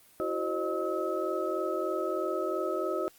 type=tone cluster; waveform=sine; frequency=332 / 375.1 / 529 / 613 / 1287 Hz; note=E4 / F#4 / C5 / D#5 / E6; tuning=+12 / +24 / +19 / -26 / -42 cents; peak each=-36 / -33 / -36 / -34 / -36 dBFS; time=0.2-3.08 s; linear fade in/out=0 ms; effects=white hiss -59 dBFS RMS until 3.18 s + Opus 32 kbps